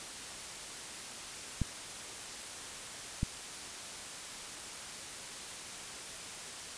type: clicks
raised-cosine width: 5 ms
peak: -18 dBFS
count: 2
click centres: 1.617 / 3.231 s
effects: white hiss -44 dBFS RMS until 6.77 s + resampled to 22050 Hz